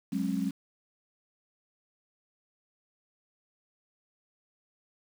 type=chord; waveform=sine; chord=F# suspended second; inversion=none; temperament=equal with one note detuned; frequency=185 / 207.7 / 270.1 Hz; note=F#3 / G#3 / C#4; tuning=0 / 0 / -45 cents; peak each=-32 dBFS; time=0.12-0.51 s; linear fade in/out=10 ms; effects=8-bit